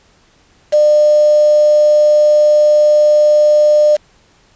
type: tone with quantisation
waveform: sine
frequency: 600 Hz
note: D5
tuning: 37 cents sharp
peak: -6 dBFS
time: 0.72-3.97 s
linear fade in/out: 20 ms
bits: 4
effects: pink hiss -51 dBFS RMS until 4.55 s + resampled to 16000 Hz